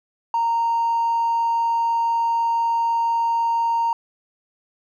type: tone with hard clipping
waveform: sine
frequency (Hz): 926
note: A#5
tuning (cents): -12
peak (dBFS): -18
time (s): 0.34-3.93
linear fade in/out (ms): 2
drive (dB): 1
effects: none